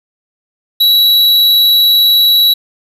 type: tone with amplitude modulation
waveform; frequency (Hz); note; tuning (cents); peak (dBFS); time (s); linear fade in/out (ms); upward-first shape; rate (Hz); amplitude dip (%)
square; 3909; B7; -19; -5; 0.8-2.54; 10; sine; 180; 30
effects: resampled to 32000 Hz + 7-bit